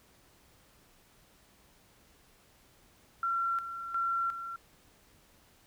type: tone with tremolo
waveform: sine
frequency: 1363 Hz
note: F6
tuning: 43 cents flat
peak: -28 dBFS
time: 3.23-4.56 s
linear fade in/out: 2 ms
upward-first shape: square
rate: 1.4 Hz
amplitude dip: 65%
effects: pink hiss -63 dBFS RMS until 5.66 s